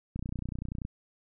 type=click train; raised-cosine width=5 ms; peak=-23 dBFS; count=22; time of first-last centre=0.16-0.851 s; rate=30.4 Hz; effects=none